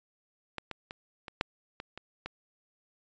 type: clicks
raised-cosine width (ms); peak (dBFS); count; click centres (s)
0.3; -19 / -21 / -24 / -25 / -11 / -23 / -26 / -21; 8; 0.583 / 0.713 / 0.909 / 1.282 / 1.411 / 1.801 / 1.976 / 2.26
effects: resampled to 16000 Hz